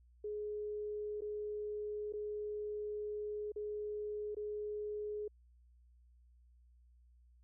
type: tone with dropouts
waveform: sine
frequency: 419.6 Hz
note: G#4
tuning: 18 cents sharp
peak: -38 dBFS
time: 0.24-5.28 s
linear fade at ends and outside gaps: 5 ms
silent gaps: 1.208-1.218 / 2.125-2.135 / 3.52-3.56 / 4.348-4.367 s
effects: added 60 Hz sine -62 dBFS peak until 7.43 s